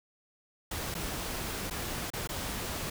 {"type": "noise with dropouts", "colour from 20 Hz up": "pink", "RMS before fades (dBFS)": -36, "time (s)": [0.71, 2.9], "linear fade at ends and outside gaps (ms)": 5, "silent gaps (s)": [[0.943, 0.95], [1.7, 1.708], [2.103, 2.134], [2.274, 2.29]], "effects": []}